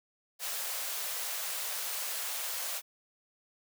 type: high-pass noise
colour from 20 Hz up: white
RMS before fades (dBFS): -36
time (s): 0.39-2.82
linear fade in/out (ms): 50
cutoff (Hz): 470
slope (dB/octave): 48
effects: none